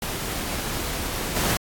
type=noise with level steps; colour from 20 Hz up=pink; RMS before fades=-29 / -23 dBFS; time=0.02-1.57 s; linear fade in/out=2 ms; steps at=1.35 s; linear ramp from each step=20 ms; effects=AAC 64 kbps

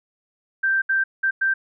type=tone bursts at uneven times; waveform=sine; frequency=1568 Hz; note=G6; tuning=in tune; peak=-17 dBFS; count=4; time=0.63-0.82 / 0.89-1.04 / 1.23-1.31 / 1.41-1.54 s; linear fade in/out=10 ms; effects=none

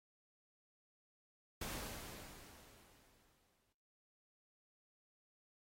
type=noise with exponential decay; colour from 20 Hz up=pink; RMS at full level=-43 dBFS; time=1.61-3.73 s; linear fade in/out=5 ms; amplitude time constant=460 ms; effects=noise-tail reverb RT60 0.8 s tail -21 dB re dry + AAC 48 kbps

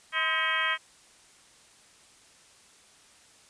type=harmonic tone with a mistuned harmonic; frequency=318.8 Hz; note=D#4; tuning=42 cents sharp; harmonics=2 / 3 / 4 / 5 / 6 / 7 / 8 / 9 / 10; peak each=-42 / -35 / -33 / -32 / -30 / -33 / -35 / -41 / -33 dBFS; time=0.12-0.78 s; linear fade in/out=50 ms; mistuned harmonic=3; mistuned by=+130 cents; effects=white hiss -57 dBFS RMS until 3.49 s + resampled to 22050 Hz

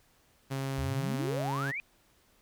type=tone with pitch glide; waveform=sawtooth; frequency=135.4 to 137.69 Hz; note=C#3 to C#3; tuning=-40 to -11 cents; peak=-28 dBFS; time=0.5-1.72 s; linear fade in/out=20 ms; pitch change=+29 cents; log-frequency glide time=1.21-1.37 s
type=exponential sweep; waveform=sine; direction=up; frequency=65.4 to 2512 Hz; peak=-33 dBFS; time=0.78-1.8 s; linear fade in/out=0 ms
effects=pink hiss -66 dBFS RMS until 2.41 s

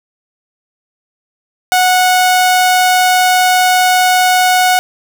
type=tone; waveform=sawtooth; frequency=735 Hz; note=F#5; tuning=12 cents flat; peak=-4 dBFS; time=1.72-4.79 s; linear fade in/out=0 ms; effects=none

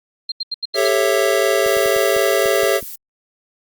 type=tone bursts; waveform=sine; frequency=4186 Hz; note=C8; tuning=in tune; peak=-20 dBFS; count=6; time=0.29-0.879 s; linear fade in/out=5 ms; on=29 ms; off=83 ms
type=chord; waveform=square; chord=A dominant seventh; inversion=third; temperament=just; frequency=396 / 440 / 550 / 660 Hz; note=G4 / A4 / C#5 / E5; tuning=+18 / 0 / -14 / +2 cents; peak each=-20 / -22 / -20 / -21 dBFS; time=0.74-2.81 s; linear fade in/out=50 ms
type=noise; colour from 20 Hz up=violet; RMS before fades=-31 dBFS; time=1.66-2.96 s; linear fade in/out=10 ms
type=clicks; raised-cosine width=3 ms; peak=-23 dBFS; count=8; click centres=1.663 / 1.769 / 1.86 / 1.964 / 2.165 / 2.458 / 2.634 / 2.828 s
effects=Opus 48 kbps

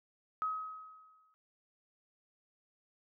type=tone with exponential decay; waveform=sine; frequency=1271 Hz; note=D#6; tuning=36 cents sharp; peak=-30 dBFS; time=0.42-1.34 s; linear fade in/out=0 ms; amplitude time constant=200 ms; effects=none

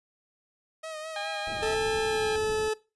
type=tone with vibrato; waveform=sawtooth; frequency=629 Hz; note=D#5; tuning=19 cents sharp; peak=-32 dBFS; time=0.83-1.75 s; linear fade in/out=10 ms; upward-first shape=sine; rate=4.8 Hz; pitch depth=39 cents each way
type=harmonic tone; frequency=812 Hz; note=G#5; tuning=39 cents flat; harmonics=1 / 2 / 3 / 4 / 5; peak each=-35 / -38 / -40 / -41 / -42 dBFS; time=1.16-2.36 s; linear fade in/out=2 ms
type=low-pass noise; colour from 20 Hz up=pink; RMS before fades=-42 dBFS; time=1.47-2.69 s; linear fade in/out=5 ms; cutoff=570 Hz; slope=48 dB/octave
type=tone with pitch glide; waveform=40% pulse; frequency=439.3 to 433 Hz; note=A4 to A4; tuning=-3 to -28 cents; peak=-25 dBFS; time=1.62-2.74 s; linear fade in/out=10 ms; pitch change=-25 cents; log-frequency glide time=2.05-2.26 s
effects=noise-tail reverb RT60 0.3 s tail -21 dB re dry + resampled to 24000 Hz

